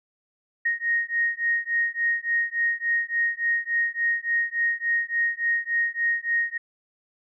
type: beating tone pair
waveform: sine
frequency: 1864.7 / 1868.2 Hz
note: A#6 / A#6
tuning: 0 / +3 cents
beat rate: 3.5 Hz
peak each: -25 dBFS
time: 0.65-6.58 s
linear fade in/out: 10 ms
effects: none